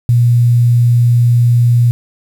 sine tone with quantisation, 120 Hz, B2, 49 cents flat, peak -6 dBFS, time 0.09-1.91 s, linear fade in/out 0 ms, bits 6, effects none

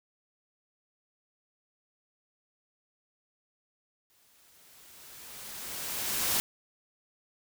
white noise with exponential growth, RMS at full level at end -27 dBFS, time 4.1-6.4 s, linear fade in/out 0 ms, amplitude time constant 500 ms, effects none

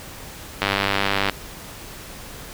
click train, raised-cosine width 0.3 ms, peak -3 dBFS, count 68, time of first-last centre 0.62-1.297 s, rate 99 Hz, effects pink hiss -38 dBFS RMS until 2.53 s

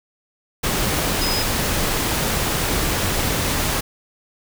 sine tone in noise, 5050 Hz, D#8, 25 cents sharp, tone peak -23 dBFS, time 1.21-1.43 s, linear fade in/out 10 ms, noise pink, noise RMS -21 dBFS, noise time 0.63-3.81 s, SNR -5 dB, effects none

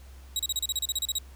25% pulse tone bursts, 3830 Hz, A#7, 46 cents sharp, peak -22 dBFS, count 13, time 0.36-1.185 s, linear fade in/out 2 ms, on 33 ms, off 33 ms, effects added 66 Hz sine -45 dBFS peak until 1.35 s + pink hiss -57 dBFS RMS until 1.35 s

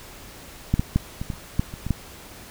clicks, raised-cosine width 5 ms, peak -6 / -8 / -6 / -17 / -15 / -28 / -7 / -22 / -16 / -8 dBFS, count 10, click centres 0.74 / 0.795 / 0.96 / 1.215 / 1.302 / 1.337 / 1.595 / 1.739 / 1.866 / 1.907 s, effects pink hiss -43 dBFS RMS until 2.5 s

